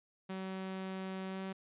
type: tone with pitch glide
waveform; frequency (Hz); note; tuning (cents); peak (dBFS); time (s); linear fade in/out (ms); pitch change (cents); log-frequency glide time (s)
sawtooth; 189.5 to 191.04; F#3 to G3; +42 to -44; -35; 0.29-1.53; 10; +14; 1.27-1.41
effects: resampled to 8000 Hz